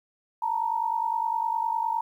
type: tone pair together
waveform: sine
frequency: 893 / 942.8 Hz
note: A5 / A#5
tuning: +25 / +19 cents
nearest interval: minor second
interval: 94 cents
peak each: -27 dBFS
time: 0.42-2.01 s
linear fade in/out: 5 ms
effects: 10-bit